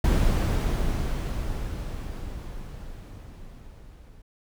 brown noise with level ramp, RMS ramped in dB -19 to -49 dBFS, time 0.04-4.22 s, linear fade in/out 5 ms, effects none

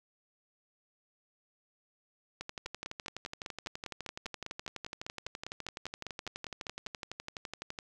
two click trains, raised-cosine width 0.2 ms, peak -22 / -22 dBFS, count 65 / 22, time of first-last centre 2.41-7.788 / 2.66-6.868 s, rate 11.9 / 4.99 Hz, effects none

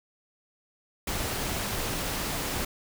pink noise, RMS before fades -31 dBFS, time 1.07-2.65 s, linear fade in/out 5 ms, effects none

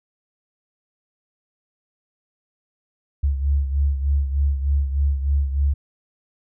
sine beating tone pair, 69.6 / 72.9 Hz, C#2 / D2, +8 / -12 cents, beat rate 3.3 Hz, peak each -18 / -25 dBFS, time 3.23-5.74 s, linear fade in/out 10 ms, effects none

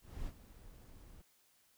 brown noise with ADSR envelope, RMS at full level -42 dBFS, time 0.01-1.22 s, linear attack 260 ms, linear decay 48 ms, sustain -14 dB, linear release 6 ms, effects white hiss -71 dBFS RMS until 1.77 s

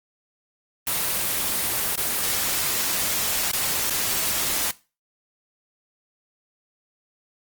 white noise with dropouts, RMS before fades -24 dBFS, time 0.87-4.71 s, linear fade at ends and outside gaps 2 ms, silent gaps 1.957-1.976 / 3.515-3.532 / 3.898-3.905 s, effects noise-tail reverb RT60 0.3 s tail -19 dB re dry + Opus 24 kbps

